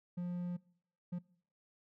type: tone bursts at uneven times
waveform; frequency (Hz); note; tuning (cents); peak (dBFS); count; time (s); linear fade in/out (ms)
triangle; 176.7; F3; +21; -34; 2; 0.17-0.57 / 1.12-1.19; 10
effects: noise-tail reverb RT60 0.6 s tail -23 dB re dry